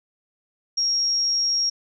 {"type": "tone", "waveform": "sine", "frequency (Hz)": 5588, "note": "F8", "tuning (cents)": 0, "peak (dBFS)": -19, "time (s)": [0.77, 1.7], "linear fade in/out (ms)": 10, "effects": []}